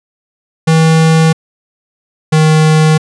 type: tone pair in turn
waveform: square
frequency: 160.8 / 156.31 Hz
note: E3 / D#3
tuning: -43 / +8 cents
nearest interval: unison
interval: 49 cents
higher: first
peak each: -6 dBFS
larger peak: neither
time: 0.67-1.33 / 2.32-2.98 s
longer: neither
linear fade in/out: 10 ms
effects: resampled to 22050 Hz